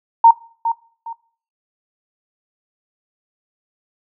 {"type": "tone with echo", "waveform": "sine", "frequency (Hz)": 919, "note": "A#5", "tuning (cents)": -25, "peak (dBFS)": -4, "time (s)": [0.24, 0.31], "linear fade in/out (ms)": 5, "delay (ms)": 410, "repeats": 2, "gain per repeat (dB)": -11, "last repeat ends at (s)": 1.13, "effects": ["noise-tail reverb RT60 0.5 s tail -22 dB re dry"]}